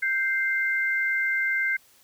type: tone pair together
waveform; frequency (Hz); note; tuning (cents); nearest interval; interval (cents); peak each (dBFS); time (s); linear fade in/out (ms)
sine; 1568 / 2090; G6 / C7; 0 / -2; perfect fourth; 498; -25; 0.02-1.77; 10
effects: white hiss -58 dBFS RMS until 2.03 s